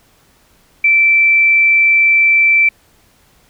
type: tone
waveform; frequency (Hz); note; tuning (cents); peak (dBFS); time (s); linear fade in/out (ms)
sine; 2333; D7; -12; -7; 0.84-2.69; 5
effects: pink hiss -52 dBFS RMS until 3.49 s